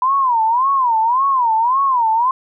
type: tone with vibrato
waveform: sine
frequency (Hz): 987.8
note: B5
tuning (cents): 0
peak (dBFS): -12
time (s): 0.02-2.31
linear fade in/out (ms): 2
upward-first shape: sine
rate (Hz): 1.8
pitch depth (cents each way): 200
effects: none